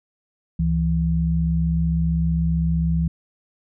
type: tone pair together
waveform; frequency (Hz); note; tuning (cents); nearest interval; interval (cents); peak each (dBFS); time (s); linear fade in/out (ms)
sine; 69.29 / 164.81; C#2 / E3; 0 / 0; octave + minor third; 1500; -22 / -19; 0.59-3.08; 5
effects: none